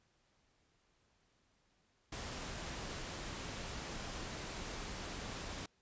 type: noise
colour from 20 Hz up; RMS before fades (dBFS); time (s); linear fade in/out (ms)
pink; -44; 2.12-5.66; 5
effects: pink hiss -75 dBFS RMS until 5.81 s + resampled to 16000 Hz